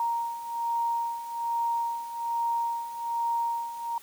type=beating tone pair; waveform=sine; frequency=932.3 / 933.5 Hz; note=A#5 / A#5; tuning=0 / +2 cents; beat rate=1.2 Hz; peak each=-33 / -28 dBFS; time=0-3.98 s; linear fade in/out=2 ms; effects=white hiss -52 dBFS RMS until 4.02 s